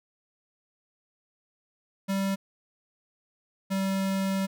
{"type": "tone pair in turn", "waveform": "square", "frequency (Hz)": [194.9, 193.22], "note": ["G3", "G3"], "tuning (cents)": [-10, -25], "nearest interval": "unison", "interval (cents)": 15, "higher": "first", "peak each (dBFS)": [-26, -26], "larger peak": "neither", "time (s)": [[2.08, 2.36], [3.7, 4.47]], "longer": "second", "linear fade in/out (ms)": 20, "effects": []}